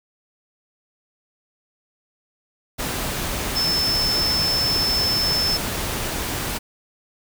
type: tone in noise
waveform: sine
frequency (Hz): 5274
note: E8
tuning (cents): 0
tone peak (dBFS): -19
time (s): 3.55-5.58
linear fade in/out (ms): 20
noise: pink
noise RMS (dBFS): -26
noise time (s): 2.78-6.59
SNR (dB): +4
effects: none